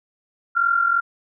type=tone pair together; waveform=sine; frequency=1376 / 1418.8 Hz; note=F6 / F6; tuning=-26 / +27 cents; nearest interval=minor second; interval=53 cents; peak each=-17 / -22 dBFS; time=0.55-1.01 s; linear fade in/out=20 ms; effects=none